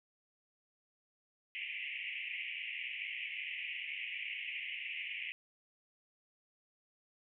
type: band-pass noise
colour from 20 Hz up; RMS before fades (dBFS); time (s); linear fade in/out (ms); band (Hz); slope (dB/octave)
white; -42; 1.55-5.32; 0; 2000 to 2900; 96
effects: none